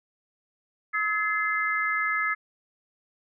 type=tone cluster; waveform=sine; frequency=1283 / 1706 / 2073 Hz; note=E6 / G#6 / C7; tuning=-47 / +46 / -17 cents; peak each=-28 dBFS; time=0.93-2.35 s; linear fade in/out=20 ms; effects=none